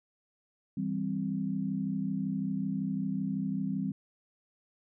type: chord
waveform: sine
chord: C major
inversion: first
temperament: just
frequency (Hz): 163.52 / 196.22 / 261.6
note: E3 / G3 / C4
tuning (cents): -14 / +2 / 0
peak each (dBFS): -36 / -32 / -35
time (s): 0.77-3.92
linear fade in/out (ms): 5
effects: none